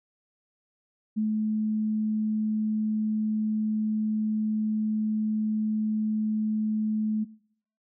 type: tone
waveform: sine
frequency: 215.6 Hz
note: A3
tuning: 35 cents flat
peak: -23 dBFS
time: 1.16-7.25 s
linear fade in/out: 20 ms
effects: noise-tail reverb RT60 0.6 s tail -21 dB re dry